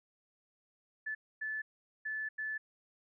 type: tone bursts at uneven times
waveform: sine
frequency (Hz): 1739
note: A6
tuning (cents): -21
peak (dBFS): -35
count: 4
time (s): 1.06-1.15 / 1.41-1.62 / 2.05-2.29 / 2.38-2.58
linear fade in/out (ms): 10
effects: none